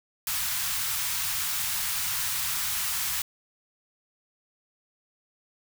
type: band-stop noise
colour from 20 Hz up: white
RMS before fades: -29 dBFS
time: 0.27-3.22 s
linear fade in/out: 2 ms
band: 150 to 910 Hz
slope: 24 dB/octave
effects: none